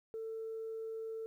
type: tone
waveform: sine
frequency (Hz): 446.4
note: A4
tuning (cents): +25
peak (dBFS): -38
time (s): 0.14-1.26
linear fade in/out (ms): 0
effects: tanh soft clip ceiling -35 dBFS + 12-bit